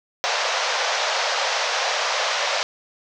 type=band-pass noise; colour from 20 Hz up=pink; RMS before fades=-23 dBFS; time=0.24-2.63 s; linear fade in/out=0 ms; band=520 to 6300 Hz; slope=48 dB/octave; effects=none